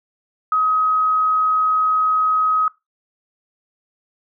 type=tone; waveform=sine; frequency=1266 Hz; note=D#6; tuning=30 cents sharp; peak=-14 dBFS; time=0.52-2.68 s; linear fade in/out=2 ms; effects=noise-tail reverb RT60 0.2 s tail -20 dB re dry